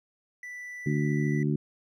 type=tone; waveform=triangle; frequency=1975.5 Hz; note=B6; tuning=in tune; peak=-36 dBFS; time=0.43-1.43 s; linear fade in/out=2 ms
type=harmonic tone; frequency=73.6 Hz; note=D2; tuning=4 cents sharp; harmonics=2 / 3 / 4 / 5; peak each=-26 / -30 / -32 / -34 dBFS; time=0.86-1.56 s; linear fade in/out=5 ms
effects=none